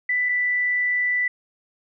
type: tone pair in turn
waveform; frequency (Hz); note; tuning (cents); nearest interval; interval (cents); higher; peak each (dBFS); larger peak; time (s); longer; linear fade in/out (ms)
sine; 1986 / 1978.9; B6 / B6; +9 / +3; unison; 6; first; -19; neither; 0.09-0.29 / 0.29-1.28; second; 5
effects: none